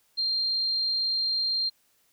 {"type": "tone", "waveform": "sine", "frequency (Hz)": 4186, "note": "C8", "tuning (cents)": 0, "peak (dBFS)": -24, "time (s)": [0.17, 1.7], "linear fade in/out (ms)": 20, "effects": ["white hiss -67 dBFS RMS until 2.12 s"]}